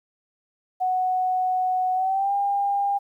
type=tone with pitch glide; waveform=sine; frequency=740 to 802.3 Hz; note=F#5 to G5; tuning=0 to +40 cents; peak=-20 dBFS; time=0.8-2.99 s; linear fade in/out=20 ms; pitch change=+140 cents; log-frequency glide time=1.94-2.33 s; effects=10-bit